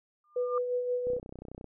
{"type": "tone with exponential growth", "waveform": "sine", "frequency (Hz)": 1200, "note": "D6", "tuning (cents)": 37, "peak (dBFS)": -29, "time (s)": [0.24, 0.58], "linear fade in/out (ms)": 2, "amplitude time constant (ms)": 73}
{"type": "tone with tremolo", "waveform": "sine", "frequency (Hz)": 493.9, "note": "B4", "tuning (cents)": 0, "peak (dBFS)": -26, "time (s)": [0.36, 1.19], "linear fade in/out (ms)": 5, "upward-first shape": "sine", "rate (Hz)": 5.7, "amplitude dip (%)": 45}
{"type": "click train", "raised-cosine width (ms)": 2, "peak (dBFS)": -30, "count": 19, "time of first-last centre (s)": [1.07, 1.643], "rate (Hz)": 31.4}
{"effects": []}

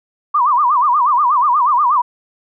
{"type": "tone with vibrato", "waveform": "sine", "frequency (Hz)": 1081, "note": "C#6", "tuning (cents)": -44, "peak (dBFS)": -10, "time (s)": [0.34, 2.02], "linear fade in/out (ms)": 10, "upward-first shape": "sine", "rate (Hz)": 8.3, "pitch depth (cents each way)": 220, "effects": []}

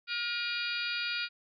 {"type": "harmonic tone with a mistuned harmonic", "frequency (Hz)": 474.7, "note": "A#4", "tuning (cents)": 31, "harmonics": [3, 4, 5, 6, 7, 8, 9, 10], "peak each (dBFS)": [-36, -46, -36, -42, -45, -40, -44, -40], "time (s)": [0.07, 1.29], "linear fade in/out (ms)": 50, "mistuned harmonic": 5, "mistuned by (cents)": 38, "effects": []}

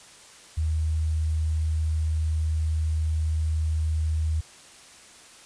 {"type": "tone with sample-and-hold", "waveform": "sine", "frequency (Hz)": 78.8, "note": "D#2", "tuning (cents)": 23, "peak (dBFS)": -22, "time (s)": [0.57, 4.41], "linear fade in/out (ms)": 10, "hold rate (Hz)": 8820, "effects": ["white hiss -49 dBFS RMS until 5.45 s", "resampled to 22050 Hz"]}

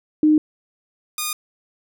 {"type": "tone pair in turn", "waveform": ["sine", "5% pulse"], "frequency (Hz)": [306.2, 1224.8], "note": ["D#4", "D#6"], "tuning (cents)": [-28, -28], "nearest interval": "2 octaves", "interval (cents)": 2400, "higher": "second", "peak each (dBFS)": -11, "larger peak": "neither", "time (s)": [[0.23, 0.38], [1.18, 1.33]], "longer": "neither", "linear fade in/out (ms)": 2, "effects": []}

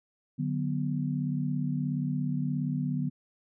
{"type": "chord", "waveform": "sine", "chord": "B minor", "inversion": "first", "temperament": "just", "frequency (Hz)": [148.16, 185.21, 246.9], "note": ["D3", "F#3", "B3"], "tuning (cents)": [16, 2, 0], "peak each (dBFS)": [-30, -34, -32], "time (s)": [0.38, 3.1], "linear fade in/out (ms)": 20, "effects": []}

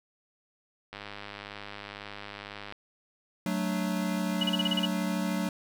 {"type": "click train", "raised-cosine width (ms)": 0.3, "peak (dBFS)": -24, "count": 184, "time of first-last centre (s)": [0.93, 2.724], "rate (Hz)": 102}
{"type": "chord", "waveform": "square", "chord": "D major", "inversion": "first", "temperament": "equal with one note detuned", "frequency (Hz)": [186.61, 220, 293.7], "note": ["F#3", "A3", "D4"], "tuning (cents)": [15, 0, 0], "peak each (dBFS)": [-31, -34, -36], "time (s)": [3.46, 5.49], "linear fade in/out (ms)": 2}
{"type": "tone bursts", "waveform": "sine", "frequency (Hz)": 2924, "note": "F#7", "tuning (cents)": -21, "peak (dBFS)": -25, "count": 8, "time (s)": [4.41, 4.856], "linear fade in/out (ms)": 5, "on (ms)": 26, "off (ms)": 34}
{"effects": []}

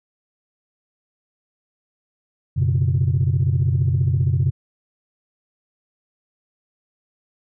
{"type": "chord", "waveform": "sine", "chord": "F# suspended fourth", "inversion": "none", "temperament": "equal", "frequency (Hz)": [92.5, 123.47, 138.59], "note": ["F#2", "B2", "C#3"], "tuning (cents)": [0, 0, 0], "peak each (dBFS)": -19, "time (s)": [2.56, 4.51], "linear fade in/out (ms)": 20, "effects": ["tanh soft clip ceiling -10 dBFS"]}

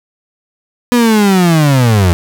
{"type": "linear sweep", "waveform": "35% pulse", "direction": "down", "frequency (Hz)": [246.9, 82.3], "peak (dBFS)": -5, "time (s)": [0.92, 2.13], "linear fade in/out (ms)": 0, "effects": []}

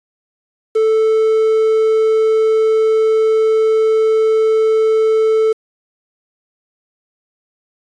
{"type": "tone with quantisation", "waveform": "triangle", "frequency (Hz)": 440, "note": "A4", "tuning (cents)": 0, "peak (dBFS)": -8, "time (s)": [0.75, 5.53], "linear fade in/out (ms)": 10, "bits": 6, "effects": ["resampled to 22050 Hz"]}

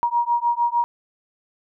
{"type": "beating tone pair", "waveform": "sine", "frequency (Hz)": [946, 952.6], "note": ["A#5", "A#5"], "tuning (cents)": [25, 37], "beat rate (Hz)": 6.6, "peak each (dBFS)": -21, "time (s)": [0.03, 0.84], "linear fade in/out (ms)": 0, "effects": []}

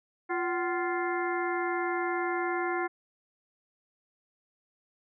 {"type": "harmonic tone with a mistuned harmonic", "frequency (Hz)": 349.2, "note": "F4", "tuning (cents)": 0, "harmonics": [1, 2, 3, 4, 5, 6], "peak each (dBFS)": [-31, -34, -36, -37, -38, -39], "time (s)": [0.29, 2.88], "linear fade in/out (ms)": 20, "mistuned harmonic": 2, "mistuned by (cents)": 130, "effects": []}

